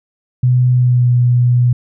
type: tone with pitch glide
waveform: sine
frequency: 125.3 to 122.65 Hz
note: B2 to B2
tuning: +25 to -12 cents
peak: -8 dBFS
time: 0.43-1.73 s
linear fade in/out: 5 ms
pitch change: -37 cents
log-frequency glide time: 0.71-1.1 s
effects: none